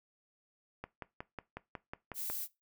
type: click train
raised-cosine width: 0.5 ms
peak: -26 dBFS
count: 9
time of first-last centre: 0.84-2.3 s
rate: 5.48 Hz
type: noise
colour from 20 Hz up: violet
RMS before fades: -39 dBFS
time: 2.14-2.48 s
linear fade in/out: 50 ms
effects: noise-tail reverb RT60 0.2 s tail -19 dB re dry